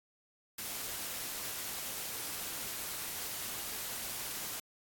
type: noise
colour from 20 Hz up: white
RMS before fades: -40 dBFS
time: 0.58-4.6 s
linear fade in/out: 5 ms
effects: AAC 64 kbps